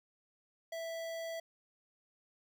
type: tone with notch filter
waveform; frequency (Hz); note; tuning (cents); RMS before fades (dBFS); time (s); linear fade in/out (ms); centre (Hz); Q
square; 659.3; E5; 0; -41; 0.72-1.4; 5; 10000; 1.9
effects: none